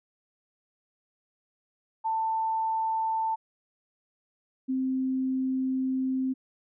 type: tone pair in turn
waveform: sine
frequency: 890 / 261.3 Hz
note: A5 / C4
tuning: +20 / -2 cents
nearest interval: octave + major sixth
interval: 2122 cents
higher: first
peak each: -25 dBFS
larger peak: neither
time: 2.04-3.36 / 4.68-6.34 s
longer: second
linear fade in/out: 20 ms
effects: none